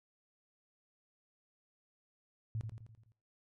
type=tone with echo; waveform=sine; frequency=110.6 Hz; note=A2; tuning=9 cents sharp; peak=-34 dBFS; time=2.55-2.61 s; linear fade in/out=0 ms; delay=85 ms; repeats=6; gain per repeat=-5 dB; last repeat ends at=3.12 s; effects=noise-tail reverb RT60 0.6 s tail -23 dB re dry + MP3 48 kbps